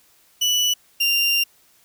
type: tone pair in turn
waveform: 30% pulse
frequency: 2960 / 2784 Hz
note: F#7 / F7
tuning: 0 / -6 cents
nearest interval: minor second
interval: 106 cents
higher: first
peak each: -14 dBFS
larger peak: neither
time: 0.41-0.74 / 1-1.44 s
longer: second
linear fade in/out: 10 ms
effects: white hiss -57 dBFS RMS until 1.84 s